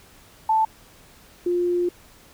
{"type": "tone pair in turn", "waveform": "sine", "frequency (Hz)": [880, 352.4], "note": ["A5", "F4"], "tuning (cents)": [0, 16], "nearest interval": "octave + major third", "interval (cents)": 1584, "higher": "first", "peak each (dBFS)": [-16, -19], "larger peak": "first", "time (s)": [[0.49, 0.65], [1.46, 1.89]], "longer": "second", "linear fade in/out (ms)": 5, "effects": ["pink hiss -51 dBFS RMS until 2.33 s"]}